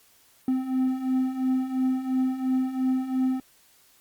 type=beating tone pair; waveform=triangle; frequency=257.1 / 260 Hz; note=C4 / C4; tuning=-30 / -11 cents; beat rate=2.9 Hz; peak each=-27 / -22 dBFS; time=0.48-3.4 s; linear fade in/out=2 ms; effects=white hiss -59 dBFS RMS until 4 s + Opus 48 kbps